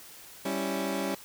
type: chord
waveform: 20% pulse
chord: C# diminished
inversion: second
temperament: equal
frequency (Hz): 196 / 277.2 / 329.6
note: G3 / C#4 / E4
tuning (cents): 0 / 0 / 0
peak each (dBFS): -28 / -28 / -31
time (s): 0.45-1.15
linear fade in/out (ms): 5
effects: white hiss -49 dBFS RMS until 1.24 s